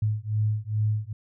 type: beating tone pair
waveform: sine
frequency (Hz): 105.9 / 108.3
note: G#2 / A2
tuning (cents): +34 / -27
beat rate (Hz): 2.4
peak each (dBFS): -26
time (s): 0.02-1.13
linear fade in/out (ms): 5
effects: none